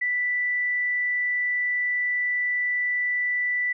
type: tone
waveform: sine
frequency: 1975 Hz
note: B6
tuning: in tune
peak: -22 dBFS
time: 0.01-3.73 s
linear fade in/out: 10 ms
effects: none